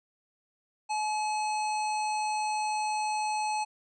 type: harmonic tone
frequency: 854 Hz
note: G#5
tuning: 48 cents sharp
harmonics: 1 / 3 / 5 / 7 / 9 / 10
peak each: -28 / -38 / -42 / -45 / -47 / -48 dBFS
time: 0.89-3.65 s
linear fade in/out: 20 ms
effects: none